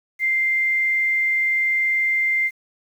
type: tone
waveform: sine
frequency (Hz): 2093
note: C7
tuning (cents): 0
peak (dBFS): -17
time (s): 0.19-2.51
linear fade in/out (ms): 50
effects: 8-bit